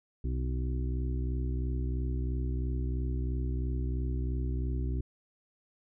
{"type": "harmonic tone", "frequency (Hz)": 63, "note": "B1", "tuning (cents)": 35, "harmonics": [1, 2, 4, 5, 6], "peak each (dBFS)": [-30, -36, -42, -44, -46], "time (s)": [0.24, 5.01], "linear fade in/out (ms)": 5, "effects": []}